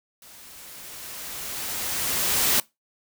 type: noise with level ramp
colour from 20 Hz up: white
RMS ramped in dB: -48 to -20 dBFS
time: 0.22-2.6 s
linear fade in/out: 2 ms
effects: noise-tail reverb RT60 0.2 s tail -22 dB re dry